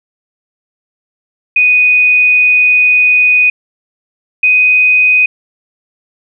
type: tone pair in turn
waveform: sine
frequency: 2486 / 2499 Hz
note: D#7 / D#7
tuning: -2 / +7 cents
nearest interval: unison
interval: 9 cents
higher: second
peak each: -5 dBFS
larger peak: neither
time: 1.56-3.5 / 4.43-5.26 s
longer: first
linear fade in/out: 5 ms
effects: none